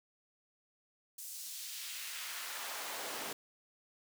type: noise with high-pass filter sweep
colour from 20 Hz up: pink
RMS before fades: -43 dBFS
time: 1.18-3.33 s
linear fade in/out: 5 ms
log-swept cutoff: 7800 to 350 Hz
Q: 0.91
effects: none